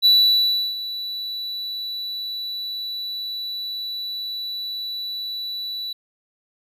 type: tone with ADSR envelope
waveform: triangle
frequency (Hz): 3951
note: B7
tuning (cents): 0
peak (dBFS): -9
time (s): 0.02-5.93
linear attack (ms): 36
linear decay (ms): 690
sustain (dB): -16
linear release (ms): 6
effects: none